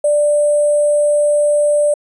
sine tone with sample-and-hold, 590 Hz, D5, 8 cents sharp, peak -10 dBFS, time 0.04-1.94 s, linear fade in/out 5 ms, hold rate 8820 Hz, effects resampled to 24000 Hz

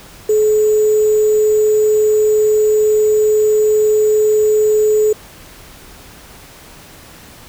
sine tone with sample-and-hold, 427.8 Hz, A4, 49 cents flat, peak -9 dBFS, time 0.29-5.13 s, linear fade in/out 5 ms, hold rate 7350 Hz, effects pink hiss -39 dBFS RMS until 7.48 s

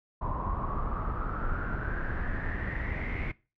brown noise with low-pass filter sweep, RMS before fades -32 dBFS, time 0.21-3.32 s, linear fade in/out 10 ms, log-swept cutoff 1000 to 2200 Hz, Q 9.2, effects noise-tail reverb RT60 0.3 s tail -20 dB re dry

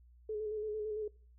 sine tone with vibrato, 427.2 Hz, G#4, 49 cents sharp, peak -35 dBFS, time 0.29-1.08 s, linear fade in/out 5 ms, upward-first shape square, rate 8.9 Hz, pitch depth 28 cents each way, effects noise-tail reverb RT60 0.5 s tail -25 dB re dry + added 60 Hz sine -58 dBFS peak until 1.38 s

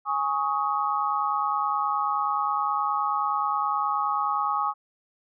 sine chord, Ab suspended fourth, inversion none, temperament equal with one note detuned, 830.6 / 1108.7 / 1258.2 Hz, Ab5 / Db6 / Eb6, 0 / 0 / +19 cents, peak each -28 / -27 / -27 dBFS, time 0.05-4.74 s, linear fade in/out 50 ms, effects none

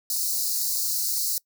white high-pass noise, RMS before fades -26 dBFS, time 0.1-1.38 s, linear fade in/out 2 ms, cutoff 4100 Hz, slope 96 dB/octave, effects noise-tail reverb RT60 0.1 s tail -23 dB re dry

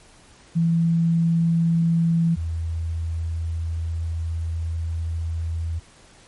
sine tone pair in turn, 166.6 / 82.32 Hz, E3 / E2, +19 / -2 cents, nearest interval octave, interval 1221 cents, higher first, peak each -16 / -23 dBFS, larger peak first, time 0.55-2.36 / 2.36-5.8 s, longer second, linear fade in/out 20 ms, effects pink hiss -51 dBFS RMS until 6.27 s + MP3 48 kbps

